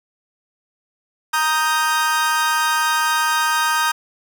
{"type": "chord", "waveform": "40% pulse", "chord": "Eb major", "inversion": "second", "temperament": "equal", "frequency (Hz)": [932.3, 1244.5, 1568], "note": ["Bb5", "Eb6", "G6"], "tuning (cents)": [0, 0, 0], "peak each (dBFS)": -20, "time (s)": [1.33, 3.92], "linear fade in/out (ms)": 10, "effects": []}